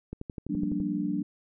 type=click train; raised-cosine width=3 ms; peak=-23 dBFS; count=9; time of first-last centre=0.13-0.802 s; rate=11.9 Hz
type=chord; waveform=sine; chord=G minor seventh; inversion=third; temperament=equal; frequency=174.61 / 196 / 233.1 / 293.7 Hz; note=F3 / G3 / Bb3 / D4; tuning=0 / 0 / 0 / 0 cents; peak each=-35 / -32 / -35 / -30 dBFS; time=0.49-1.23 s; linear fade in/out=10 ms
effects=none